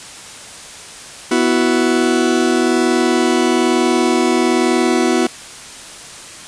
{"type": "chord", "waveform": "40% pulse", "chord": "B suspended fourth", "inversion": "none", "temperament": "just", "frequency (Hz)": [246.9, 329.3, 370.4], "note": ["B3", "E4", "F#4"], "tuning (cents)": [0, -2, 2], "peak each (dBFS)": -16, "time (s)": [1.31, 5.27], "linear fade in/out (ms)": 5, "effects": ["white hiss -34 dBFS RMS until 6.47 s", "resampled to 22050 Hz"]}